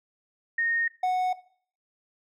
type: tone pair in turn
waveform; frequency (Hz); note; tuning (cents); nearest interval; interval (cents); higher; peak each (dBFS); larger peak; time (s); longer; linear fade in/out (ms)
sine / triangle; 1849 / 736.7; A#6 / F#5; -15 / -8; octave + major third; 1593; first; -23 / -20; second; 0.58-0.88 / 1.03-1.33; neither; 5
effects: noise-tail reverb RT60 0.5 s tail -18 dB re dry